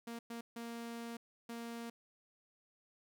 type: tone bursts at uneven times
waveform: sawtooth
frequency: 233.1 Hz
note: A#3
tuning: in tune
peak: -39 dBFS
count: 4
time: 0.07-0.19 / 0.3-0.41 / 0.56-1.17 / 1.49-1.9 s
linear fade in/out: 5 ms
effects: none